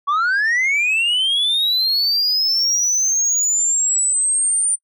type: linear sweep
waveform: sine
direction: up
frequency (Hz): 1107 to 9160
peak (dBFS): -12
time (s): 0.07-4.76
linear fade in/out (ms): 20
effects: noise-tail reverb RT60 0.1 s tail -24 dB re dry + tanh soft clip ceiling -14 dBFS

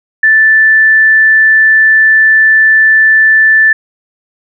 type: tone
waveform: sine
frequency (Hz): 1760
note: A6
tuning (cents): 0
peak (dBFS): -3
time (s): 0.23-3.73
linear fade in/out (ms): 5
effects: none

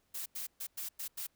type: noise bursts at uneven times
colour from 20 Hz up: blue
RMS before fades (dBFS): -40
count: 6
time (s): 0.14-0.26 / 0.35-0.47 / 0.6-0.67 / 0.77-0.89 / 0.99-1.08 / 1.17-1.27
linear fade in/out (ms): 10
effects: pink hiss -75 dBFS RMS until 1.35 s

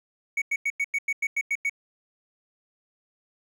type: tone bursts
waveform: triangle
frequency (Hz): 2233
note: C#7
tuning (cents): +12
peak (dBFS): -21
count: 10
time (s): 0.37-1.696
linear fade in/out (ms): 5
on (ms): 48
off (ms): 94
effects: none

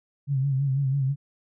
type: tone with vibrato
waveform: sine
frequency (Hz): 136.4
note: C#3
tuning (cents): -28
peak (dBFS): -21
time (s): 0.27-1.16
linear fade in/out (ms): 50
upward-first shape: sine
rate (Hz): 6.1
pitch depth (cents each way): 69
effects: none

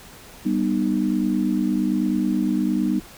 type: chord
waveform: sine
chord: G augmented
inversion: none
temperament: just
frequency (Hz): 196 / 245 / 306.2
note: G3 / B3 / D#4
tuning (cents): 0 / -14 / -28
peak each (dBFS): -23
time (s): 0.45-3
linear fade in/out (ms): 10
effects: pink hiss -44 dBFS RMS until 3.17 s

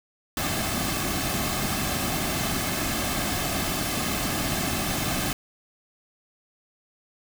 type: noise with comb filter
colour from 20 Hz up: pink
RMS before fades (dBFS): -27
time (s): 0.37-5.33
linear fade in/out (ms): 2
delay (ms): 2.1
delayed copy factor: -0.55
effects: none

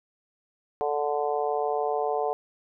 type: harmonic tone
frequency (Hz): 146.83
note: D3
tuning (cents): 0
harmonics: 3 / 4 / 5 / 6 / 7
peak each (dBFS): -28 / -32 / -28 / -35 / -37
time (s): 0.81-2.33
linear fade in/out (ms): 0
effects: none

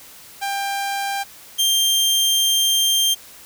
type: tone pair in turn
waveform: sawtooth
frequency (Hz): 794 / 3176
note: G5 / G7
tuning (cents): +22 / +22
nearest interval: 2 octaves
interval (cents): 2400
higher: second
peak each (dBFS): -18 / -12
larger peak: second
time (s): 0.41-1.24 / 1.58-3.15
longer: second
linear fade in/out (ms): 20
effects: white hiss -43 dBFS RMS until 3.45 s

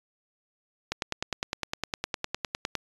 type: click train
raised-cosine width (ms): 0.2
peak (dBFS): -11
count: 19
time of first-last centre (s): 0.92-2.753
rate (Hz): 9.82
effects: resampled to 24000 Hz

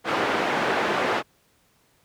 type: band-pass noise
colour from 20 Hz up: pink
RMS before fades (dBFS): -24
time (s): 0.04-1.23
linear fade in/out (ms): 50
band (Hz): 350 to 2100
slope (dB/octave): 12
effects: pink hiss -63 dBFS RMS until 2.04 s + high-pass 60 Hz 12 dB/octave

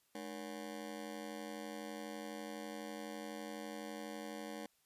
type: ring-modulated tone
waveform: 20% pulse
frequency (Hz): 259.5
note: C4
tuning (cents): -14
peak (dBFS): -36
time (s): 0.15-4.66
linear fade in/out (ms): 0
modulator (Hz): 46
effects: white hiss -75 dBFS RMS until 4.85 s + resampled to 32000 Hz

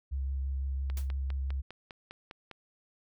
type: tone with vibrato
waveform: sine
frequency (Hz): 67.5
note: C#2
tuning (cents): -45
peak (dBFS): -30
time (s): 0.11-1.62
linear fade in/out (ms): 20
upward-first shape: triangle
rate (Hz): 5.9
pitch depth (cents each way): 20
type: click train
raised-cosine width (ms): 0.3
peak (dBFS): -28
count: 9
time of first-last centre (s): 0.9-2.513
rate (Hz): 4.96
type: noise with exponential decay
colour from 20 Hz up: white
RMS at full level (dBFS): -41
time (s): 0.97-1.1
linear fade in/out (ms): 2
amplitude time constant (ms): 27
effects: none

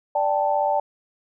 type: chord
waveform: sine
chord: D suspended fourth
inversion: none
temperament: equal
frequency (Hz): 587.3 / 784 / 880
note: D5 / G5 / A5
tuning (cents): 0 / 0 / 0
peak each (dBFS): -23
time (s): 0.15-0.8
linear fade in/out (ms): 5
effects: none

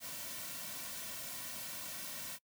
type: noise with comb filter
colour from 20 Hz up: white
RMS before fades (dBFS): -44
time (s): 0-2.39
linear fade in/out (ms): 50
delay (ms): 2.4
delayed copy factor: -0.7
effects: noise-tail reverb RT60 0.1 s tail -25 dB re dry

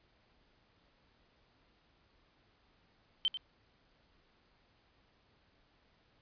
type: tone with echo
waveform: sine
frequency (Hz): 3103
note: G7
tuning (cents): -18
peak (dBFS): -27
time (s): 3.25-3.28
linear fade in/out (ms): 0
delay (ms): 92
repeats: 1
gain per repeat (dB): -10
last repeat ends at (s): 3.372
effects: pink hiss -70 dBFS RMS until 6.21 s + resampled to 11025 Hz

